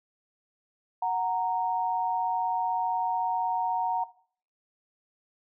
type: tone pair together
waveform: sine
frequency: 739.1 / 929 Hz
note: F#5 / A#5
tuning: -2 / -6 cents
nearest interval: major third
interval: 396 cents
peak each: -28 / -28 dBFS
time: 1.02-4.04 s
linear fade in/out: 5 ms
effects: noise-tail reverb RT60 0.5 s tail -17 dB re dry